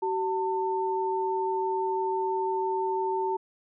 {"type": "tone pair together", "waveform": "sine", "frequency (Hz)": [380, 897], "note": ["F#4", "A5"], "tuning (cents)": [46, 33], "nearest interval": "octave + minor third", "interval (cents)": 1487, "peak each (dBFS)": -28, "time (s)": [0.02, 3.37], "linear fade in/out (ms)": 10, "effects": []}